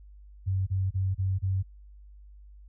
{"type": "tone bursts", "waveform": "sine", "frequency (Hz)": 95.3, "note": "G2", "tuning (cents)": -48, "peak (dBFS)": -24, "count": 5, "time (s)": [0.46, 1.63], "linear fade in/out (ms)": 20, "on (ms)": 210, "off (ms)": 30, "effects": ["added 50 Hz sine -47 dBFS peak until 2.68 s"]}